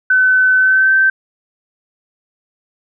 sine tone with pitch glide, 1515 to 1552.2 Hz, F#6 to G6, +40 to -18 cents, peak -8 dBFS, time 0.1-1.1 s, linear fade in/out 5 ms, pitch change +42 cents, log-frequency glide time 0.57-0.94 s, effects none

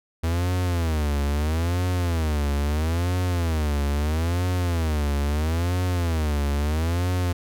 45% pulse tone with vibrato, 80.4 Hz, E2, 43 cents flat, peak -21 dBFS, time 0.23-7.33 s, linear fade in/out 10 ms, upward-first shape sine, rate 0.76 Hz, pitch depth 210 cents each way, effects none

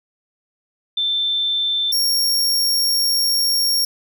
sine / sawtooth tone pair in turn, 3550 / 5541 Hz, A7 / F8, +15 / -15 cents, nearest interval minor sixth, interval 770 cents, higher second, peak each -17 / -13 dBFS, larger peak second, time 0.97-1.92 / 1.92-3.85 s, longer second, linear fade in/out 5 ms, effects none

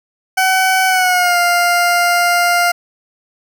20% pulse tone with pitch glide, 755 to 700.4 Hz, F#5 to F5, +35 to +5 cents, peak -6 dBFS, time 0.37-2.72 s, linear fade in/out 10 ms, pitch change -130 cents, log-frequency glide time 0.87-1.38 s, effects none

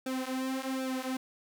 sawtooth tone with flanger, 261.6 Hz, C4, in tune, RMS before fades -34 dBFS, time 0.06-1.17 s, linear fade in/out 5 ms, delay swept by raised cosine 0.98 to 6.28 ms, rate 1.3 Hz, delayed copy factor -0.95, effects none

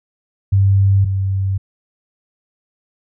sine tone pair in turn, 98 / 96.59 Hz, G2 / G2, 0 / -25 cents, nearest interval unison, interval 25 cents, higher first, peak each -9 / -15 dBFS, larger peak first, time 0.52-1.05 / 1.05-1.58 s, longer neither, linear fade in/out 10 ms, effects none

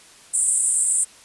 white band-pass noise, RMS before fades -20 dBFS, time 0.33-1.05 s, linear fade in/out 20 ms, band 7900 to 9400 Hz, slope 96 dB/octave, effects white hiss -48 dBFS RMS until 1.24 s + resampled to 24000 Hz

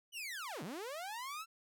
sawtooth linear two-way sweep, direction down then up, 3027 to 138.59 to 1358 Hz, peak -38 dBFS, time 0.12-1.46 s, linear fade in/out 50 ms, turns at 0.63 s, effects none

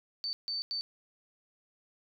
sine tone bursts at uneven times, 4555 Hz, C#8, 46 cents sharp, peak -32 dBFS, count 3, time 0.24-0.33 / 0.48-0.62 / 0.71-0.81 s, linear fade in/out 0 ms, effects none

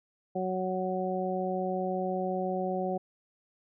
harmonic tone, 185.5 Hz, F#3, 5 cents sharp, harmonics 1 / 2 / 3 / 4, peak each -34 / -34 / -34 / -34 dBFS, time 0.35-2.98 s, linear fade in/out 10 ms, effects none

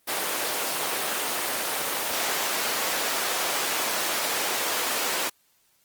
pink high-pass noise, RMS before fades -27 dBFS, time 0.07-5.3 s, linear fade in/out 20 ms, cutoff 510 Hz, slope 12 dB/octave, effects white hiss -65 dBFS RMS until 5.84 s + Opus 24 kbps

